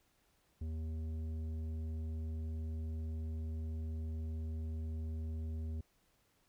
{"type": "tone with tanh clipping", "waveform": "sine", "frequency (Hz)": 79.6, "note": "D#2", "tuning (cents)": 40, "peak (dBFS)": -39, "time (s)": [0.61, 5.81], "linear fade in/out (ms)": 5, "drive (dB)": 10, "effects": ["pink hiss -74 dBFS RMS until 6.48 s"]}